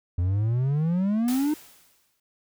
triangle exponential sweep, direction up, 85 to 311.1 Hz, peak -19 dBFS, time 0.18-1.54 s, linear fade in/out 5 ms
white noise with exponential decay, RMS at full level -34 dBFS, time 1.28-2.2 s, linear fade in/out 2 ms, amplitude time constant 200 ms
effects none

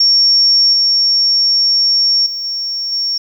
sine tone with level steps, 5500 Hz, F8, 27 cents flat, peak -7 / -9 / -19 / -17 / -14 dBFS, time 0-3.18 s, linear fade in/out 5 ms, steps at 0.73 / 2.26 / 2.44 / 2.92 s, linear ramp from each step 5 ms, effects 7-bit

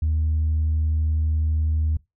sine tone, 78 Hz, D#2, 5 cents sharp, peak -17 dBFS, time 0.02-1.97 s, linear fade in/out 5 ms, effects noise-tail reverb RT60 0.2 s tail -23 dB re dry + tanh soft clip ceiling -16 dBFS

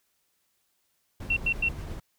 brown noise with tremolo, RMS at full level -35 dBFS, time 1.2-2 s, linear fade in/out 5 ms, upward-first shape triangle, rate 8.7 Hz, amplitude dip 30%
sine tone bursts, 2719 Hz, F7, 47 cents flat, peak -22 dBFS, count 3, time 1.3-1.688 s, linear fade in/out 5 ms, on 66 ms, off 95 ms
effects white hiss -73 dBFS RMS until 2.18 s

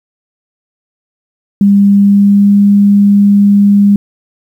sine tone with pitch glide, 200.4 to 202.1 Hz, G3 to G#3, +38 to -47 cents, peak -3 dBFS, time 1.61-3.96 s, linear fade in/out 2 ms, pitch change +15 cents, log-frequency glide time 1.99-2.58 s, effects 7-bit

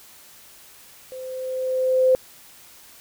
sine tone with level ramp, 516 Hz, C5, 24 cents flat, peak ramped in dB -33 to -12 dBFS, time 1.12-2.15 s, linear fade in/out 0 ms, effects white hiss -48 dBFS RMS until 3 s

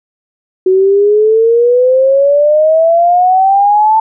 sine exponential sweep, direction up, 370 to 889 Hz, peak -5 dBFS, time 0.66-4 s, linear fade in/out 5 ms, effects none

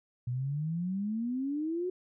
sine exponential sweep, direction up, 119.7 to 372 Hz, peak -30 dBFS, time 0.27-1.9 s, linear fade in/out 5 ms, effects none

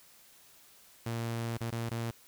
sawtooth tone with dropouts, 115.9 Hz, A#2, 10 cents flat, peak -29 dBFS, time 1.06-2.11 s, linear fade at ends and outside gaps 5 ms, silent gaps 1.574-1.607 / 1.705-1.723 / 1.894-1.911 s, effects white hiss -59 dBFS RMS until 2.27 s

